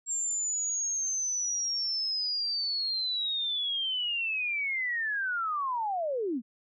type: linear sweep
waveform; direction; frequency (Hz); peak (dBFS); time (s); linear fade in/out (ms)
sine; down; 7459 to 209.7; -28; 0.06-6.42; 50
effects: none